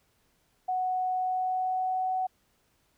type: tone with pitch glide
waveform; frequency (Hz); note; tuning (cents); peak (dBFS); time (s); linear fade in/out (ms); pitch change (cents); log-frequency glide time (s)
sine; 740 to 747.3; F#5 to F#5; 0 to +17; -26; 0.68-2.27; 10; +17; 1.13-2.13
effects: pink hiss -70 dBFS RMS until 2.97 s